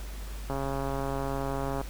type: click train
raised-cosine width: 1 ms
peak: -19 dBFS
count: 181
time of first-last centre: 0.5-1.814 s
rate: 137 Hz
effects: added 50 Hz sine -36 dBFS peak until 1.89 s + pink hiss -47 dBFS RMS until 1.89 s